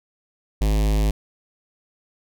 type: tone with notch filter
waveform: square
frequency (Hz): 52.3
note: G#1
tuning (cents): +13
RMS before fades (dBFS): -19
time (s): 0.61-1.11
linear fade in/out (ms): 5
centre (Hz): 1400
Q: 1.2
effects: none